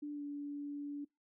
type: tone with pitch glide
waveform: sine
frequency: 293.7 to 288.2 Hz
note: D4 to D4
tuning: 0 to -33 cents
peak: -39 dBFS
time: 0.02-1.05 s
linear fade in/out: 10 ms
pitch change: -33 cents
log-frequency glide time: 0.12-0.23 s
effects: noise-tail reverb RT60 0.2 s tail -23 dB re dry